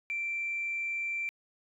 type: tone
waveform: sine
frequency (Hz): 2349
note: D7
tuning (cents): 0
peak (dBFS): -30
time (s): 0.1-1.29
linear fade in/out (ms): 0
effects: tanh soft clip ceiling -26 dBFS